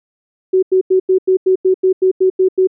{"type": "tone bursts", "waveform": "sine", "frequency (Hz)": 374.8, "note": "F#4", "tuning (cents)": 22, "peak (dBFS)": -8, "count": 12, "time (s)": [0.53, 2.673], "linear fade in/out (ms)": 10, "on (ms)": 97, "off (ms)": 89, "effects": []}